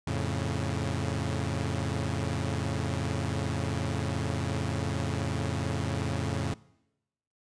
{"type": "chord", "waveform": "sawtooth", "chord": "F augmented", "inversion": "none", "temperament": "equal", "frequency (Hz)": [87.31, 110, 138.59], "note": ["F2", "A2", "C#3"], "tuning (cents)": [0, 0, 0], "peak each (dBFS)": -29, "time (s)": [0.07, 6.54], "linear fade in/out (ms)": 5, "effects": ["noise-tail reverb RT60 0.9 s tail -22 dB re dry", "resampled to 22050 Hz"]}